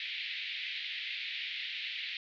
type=band-pass noise; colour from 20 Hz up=pink; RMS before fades=-39 dBFS; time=0-2.17 s; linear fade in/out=2 ms; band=2000 to 4000 Hz; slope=48 dB/octave; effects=none